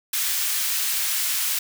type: high-pass noise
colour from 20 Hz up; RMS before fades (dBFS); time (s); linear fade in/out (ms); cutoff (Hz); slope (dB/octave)
white; -24; 0.13-1.59; 5; 1600; 12
effects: none